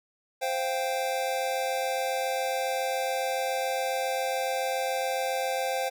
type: chord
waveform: square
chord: C suspended fourth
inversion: none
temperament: just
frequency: 523.3 / 697.7 / 784.9 Hz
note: C5 / F5 / G5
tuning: 0 / -2 / +2 cents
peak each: -31 / -34 / -32 dBFS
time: 0.41-5.9 s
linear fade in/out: 20 ms
effects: none